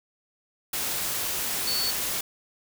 sine tone in noise, 4455 Hz, C#8, 8 cents sharp, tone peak -26 dBFS, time 1.67-1.91 s, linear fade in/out 5 ms, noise white, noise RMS -29 dBFS, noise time 0.73-2.21 s, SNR 0 dB, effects none

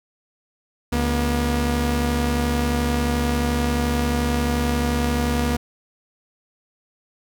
sawtooth tone pair together, 71.4 / 239.9 Hz, D2 / A#3, -48 / +50 cents, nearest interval octave + major sixth, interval 2098 cents, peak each -18 / -18 dBFS, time 0.92-5.57 s, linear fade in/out 10 ms, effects none

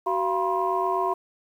sine tone cluster, 376.1 / 690 / 968 / 1056 Hz, F#4 / F5 / B5 / C6, +28 / -21 / -35 / +16 cents, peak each -27 dBFS, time 0.06-1.14 s, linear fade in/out 10 ms, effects tanh soft clip ceiling -12 dBFS + 9-bit

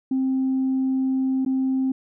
sine tone with dropouts, 263.3 Hz, C4, 11 cents sharp, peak -18 dBFS, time 0.11-1.92 s, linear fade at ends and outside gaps 5 ms, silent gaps 1.45-1.461 s, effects tanh soft clip ceiling -16 dBFS

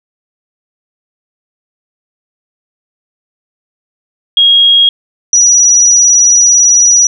sine tone pair in turn, 3278 / 5841 Hz, G#7 / F#8, -23 / -23 cents, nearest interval minor seventh, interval 1000 cents, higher second, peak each -3 dBFS, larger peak neither, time 4.37-4.89 / 5.33-7.07 s, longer second, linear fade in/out 2 ms, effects none

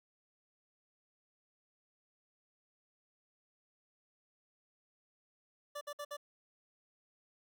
25% pulse tone bursts, 583 Hz, D5, 13 cents flat, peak -37 dBFS, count 4, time 5.75-6.169 s, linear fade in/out 10 ms, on 62 ms, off 57 ms, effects none

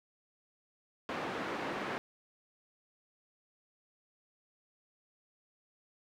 pink band-pass noise, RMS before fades -38 dBFS, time 1.09-1.98 s, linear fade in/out 0 ms, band 260 to 2100 Hz, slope 12 dB/octave, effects none

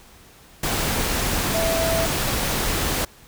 sine tone in noise, 659.3 Hz, E5, in tune, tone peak -22 dBFS, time 1.54-2.06 s, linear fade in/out 5 ms, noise pink, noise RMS -23 dBFS, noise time 0.63-3.05 s, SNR -2 dB, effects pink hiss -49 dBFS RMS until 3.27 s

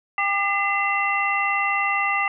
sine tone cluster, 798 / 1196 / 2035 / 2718 Hz, G5 / D6 / C7 / F7, +31 / +31 / -49 / -48 cents, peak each -26 / -25 / -23 / -27 dBFS, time 0.18-2.28 s, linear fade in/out 2 ms, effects none

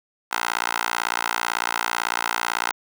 10% pulse tone with high-pass filter, 58 Hz, A#1, 8 cents flat, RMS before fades -25 dBFS, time 0.31-2.72 s, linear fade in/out 10 ms, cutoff 1100 Hz, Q 1.8, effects none

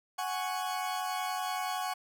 40% pulse chord, F# suspended second, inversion none, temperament equal, 740 / 830.6 / 1108.7 Hz, F#5 / G#5 / C#6, 0 / 0 / 0 cents, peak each -34 / -37 / -37 dBFS, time 0.18-1.94 s, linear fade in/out 10 ms, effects none

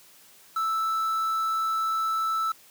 triangle tone with quantisation, 1318.5 Hz, E6, in tune, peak -22 dBFS, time 0.56-2.52 s, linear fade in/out 5 ms, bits 7, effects white hiss -54 dBFS RMS until 2.7 s + high-pass 100 Hz 12 dB/octave

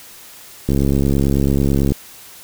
click train, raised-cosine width 3 ms, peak -4 dBFS, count 86, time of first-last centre 0.69-1.92 s, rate 69.1 Hz, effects white hiss -40 dBFS RMS until 2.43 s

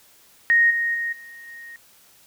sine tone with level steps, 1864.7 Hz, A#6, in tune, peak -13 / -20 / -23 / -39 / -37 dBFS, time 0.5-1.76 s, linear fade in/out 0 ms, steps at 0.7 / 0.94 / 1.12 / 1.47 s, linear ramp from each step 10 ms, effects white hiss -54 dBFS RMS until 2.26 s

